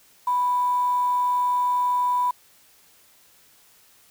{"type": "tone with quantisation", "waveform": "sine", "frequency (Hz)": 987.8, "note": "B5", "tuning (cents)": 0, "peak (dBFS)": -19, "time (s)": [0.27, 2.31], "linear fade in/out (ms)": 5, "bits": 7, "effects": ["white hiss -56 dBFS RMS until 4.1 s"]}